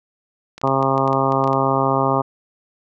clicks, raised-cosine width 0.2 ms, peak -19 dBFS, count 11, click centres 0.58 / 0.615 / 0.675 / 0.827 / 0.979 / 1.077 / 1.13 / 1.322 / 1.441 / 1.476 / 1.531 s
harmonic tone, 134.9 Hz, C#3, 47 cents flat, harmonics 1 / 2 / 3 / 4 / 5 / 6 / 7 / 8 / 9, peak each -24 / -24 / -24 / -24 / -24 / -24 / -24 / -24 / -24 dBFS, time 0.63-2.22 s, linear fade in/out 10 ms
effects none

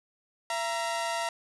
sawtooth tone pair together, 674 / 938.3 Hz, E5 / A#5, +38 / +11 cents, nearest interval tritone, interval 573 cents, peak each -28 dBFS, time 0.5-1.29 s, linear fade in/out 2 ms, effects resampled to 24000 Hz + 8-bit

